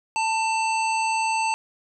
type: harmonic tone with a mistuned harmonic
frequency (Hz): 890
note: A5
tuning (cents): +20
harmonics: 1 / 3 / 5 / 7 / 9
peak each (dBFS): -22 / -27 / -36 / -40 / -35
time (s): 0.16-1.54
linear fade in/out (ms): 0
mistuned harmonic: 5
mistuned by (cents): +39
effects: none